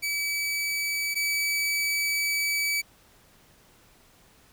sawtooth tone pair in turn, 2292 / 2292 Hz, D7 / D7, -43 / -43 cents, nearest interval unison, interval 0 cents, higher neither, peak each -23 / -21 dBFS, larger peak second, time 0.02-1.15 / 1.15-2.82 s, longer second, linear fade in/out 20 ms, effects pink hiss -58 dBFS RMS until 4.52 s

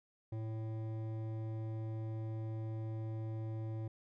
triangle tone with hard clipping, 110.7 Hz, A2, 11 cents sharp, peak -40 dBFS, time 0.32-3.88 s, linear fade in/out 5 ms, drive 16 dB, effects none

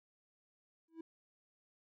triangle tone with exponential growth, 326.4 Hz, E4, 17 cents flat, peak -39 dBFS, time 0.88-1.01 s, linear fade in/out 5 ms, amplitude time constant 27 ms, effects none

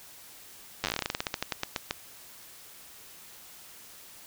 slowing click train, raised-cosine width 0.2 ms, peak -11 dBFS, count 22, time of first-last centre 0.84-1.909 s, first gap 9 ms, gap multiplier 1.15, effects white hiss -50 dBFS RMS until 4.26 s

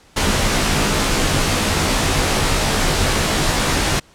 pink noise with comb filter, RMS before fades -17 dBFS, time 0.16-4 s, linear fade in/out 10 ms, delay 17 ms, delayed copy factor -0.8, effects pink hiss -50 dBFS RMS until 4.14 s + low-pass 9000 Hz 12 dB/octave

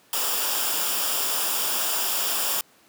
white noise with comb filter, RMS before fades -25 dBFS, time 0.13-2.61 s, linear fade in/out 2 ms, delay 0.48 ms, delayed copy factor -0.6, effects pink hiss -57 dBFS RMS until 2.88 s + high-pass 200 Hz 12 dB/octave

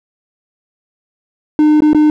triangle tone with dropouts, 303.4 Hz, D#4, 44 cents flat, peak -4 dBFS, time 1.59-2.1 s, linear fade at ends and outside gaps 1 ms, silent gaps 1.805-1.821 / 1.932-1.947 s, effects none

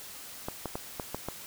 clicks, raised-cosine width 1 ms, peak -19 dBFS, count 6, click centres 0.485 / 0.657 / 0.755 / 0.998 / 1.146 / 1.286 s, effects white hiss -45 dBFS RMS until 1.46 s

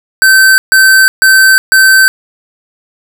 square tone bursts, 1544 Hz, G6, 27 cents flat, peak -3 dBFS, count 4, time 0.22-2.08 s, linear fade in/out 0 ms, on 360 ms, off 140 ms, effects none

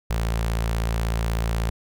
sawtooth tone with notch filter, 56.3 Hz, A1, 40 cents sharp, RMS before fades -24 dBFS, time 0.1-1.7 s, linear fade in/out 5 ms, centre 290 Hz, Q 1.4, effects none

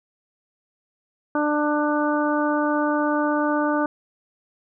harmonic tone, 297.3 Hz, D4, 21 cents sharp, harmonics 1 / 2 / 3 / 4 / 5, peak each -22 / -25 / -27 / -28 / -29 dBFS, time 1.35-3.86 s, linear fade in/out 2 ms, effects none

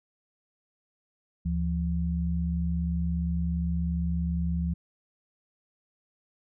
sine tone pair together, 74 / 171.19 Hz, D2 / F3, +14 / -34 cents, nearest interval octave + minor third, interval 1452 cents, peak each -28 dBFS, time 1.45-4.74 s, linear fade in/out 10 ms, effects none

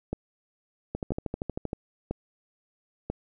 two click trains, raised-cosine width 2 ms, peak -16 / -17 dBFS, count 4 / 11, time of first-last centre 0.13-3.1 / 0.95-1.731 s, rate 1.01 / 12.8 Hz, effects none

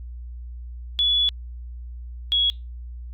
sine tone pair in turn, 3415 / 3341 Hz, G#7 / G#7, +48 / +10 cents, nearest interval unison, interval 38 cents, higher first, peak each -17 dBFS, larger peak neither, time 0.99-1.29 / 2.32-2.5 s, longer first, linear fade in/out 0 ms, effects added 60 Hz sine -33 dBFS peak until 3.13 s + Opus 48 kbps

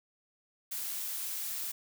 blue noise, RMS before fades -37 dBFS, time 0.71-1.72 s, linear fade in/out 10 ms, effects none

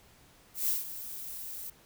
violet noise with ADSR envelope, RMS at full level -28 dBFS, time 0.54-1.7 s, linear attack 140 ms, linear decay 160 ms, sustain -13 dB, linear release 4 ms, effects pink hiss -60 dBFS RMS until 1.85 s

